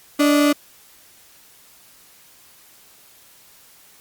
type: tone pair together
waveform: 35% pulse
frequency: 291.2 / 617 Hz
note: D4 / D#5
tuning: -15 / -15 cents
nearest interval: octave + minor second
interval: 1300 cents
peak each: -12 / -22 dBFS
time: 0.19-0.53 s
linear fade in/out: 10 ms
effects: white hiss -50 dBFS RMS until 4 s + Opus 48 kbps